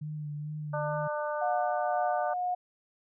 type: tone with vibrato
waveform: sine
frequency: 150 Hz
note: D3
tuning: 37 cents sharp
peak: -34 dBFS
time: 0.01-1.08 s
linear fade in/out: 10 ms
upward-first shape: sine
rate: 2.3 Hz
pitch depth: 30 cents each way
type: harmonic tone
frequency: 299 Hz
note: D4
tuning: 31 cents sharp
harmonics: 2 / 3 / 4 / 5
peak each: -32 / -36 / -38 / -40 dBFS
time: 0.73-2.34 s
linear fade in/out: 10 ms
type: tone with tremolo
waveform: sine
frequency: 722 Hz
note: F#5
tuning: 43 cents flat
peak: -27 dBFS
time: 1.41-2.55 s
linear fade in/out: 10 ms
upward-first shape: sine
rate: 2 Hz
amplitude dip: 30%
effects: none